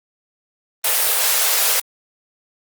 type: high-pass noise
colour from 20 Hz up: white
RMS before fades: -17 dBFS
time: 0.84-1.8 s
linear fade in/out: 5 ms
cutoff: 440 Hz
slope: 96 dB/octave
effects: Opus 24 kbps